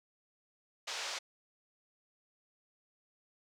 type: band-pass noise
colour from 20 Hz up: white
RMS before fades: -40 dBFS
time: 0.87-1.19 s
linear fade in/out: 10 ms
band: 490 to 5900 Hz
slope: 24 dB/octave
effects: none